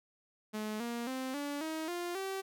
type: tone with pitch steps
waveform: sawtooth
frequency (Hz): 214.1 / 236.2 / 260.6 / 287.4 / 317.1 / 349.8 / 385.9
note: A3 / A#3 / C4 / D4 / D#4 / F4 / G4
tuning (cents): -47 / +23 / -7 / -37 / +33 / +3 / -27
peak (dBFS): -32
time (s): 0.53-2.42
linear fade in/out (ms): 20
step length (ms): 270
effects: none